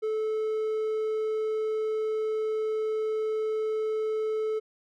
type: tone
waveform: triangle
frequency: 435.1 Hz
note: A4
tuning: 19 cents flat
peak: -24 dBFS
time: 0.02-4.6 s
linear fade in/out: 20 ms
effects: none